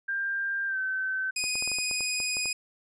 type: tone with pitch glide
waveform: sine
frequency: 1592 to 1534.2 Hz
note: G6 to G6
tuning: +26 to -38 cents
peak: -27 dBFS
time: 0.08-1.31 s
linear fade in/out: 10 ms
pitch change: -64 cents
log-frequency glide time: 0.67-0.78 s
type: tone with vibrato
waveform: 15% pulse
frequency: 2490 Hz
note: D#7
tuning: 1 cent sharp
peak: -20 dBFS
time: 1.36-2.53 s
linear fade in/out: 5 ms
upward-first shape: square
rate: 20 Hz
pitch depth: 11 cents each way
type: clicks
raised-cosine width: 1 ms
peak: -27 dBFS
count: 11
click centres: 1.44 / 1.555 / 1.624 / 1.676 / 1.717 / 1.786 / 1.912 / 2.007 / 2.202 / 2.369 / 2.457 s
effects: resampled to 22050 Hz